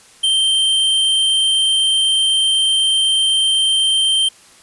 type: tone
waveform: square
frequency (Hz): 3136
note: G7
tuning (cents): 0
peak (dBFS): -13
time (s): 0.23-4.29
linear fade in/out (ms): 10
effects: white hiss -46 dBFS RMS until 4.62 s + resampled to 24000 Hz